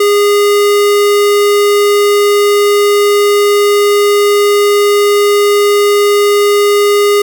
square tone, 409.6 Hz, G#4, 24 cents flat, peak -7 dBFS, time 0-7.22 s, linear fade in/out 5 ms, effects none

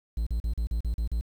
triangle tone bursts, 56.4 Hz, A1, 44 cents sharp, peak -23 dBFS, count 8, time 0.17-1.211 s, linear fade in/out 5 ms, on 96 ms, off 39 ms, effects 9-bit

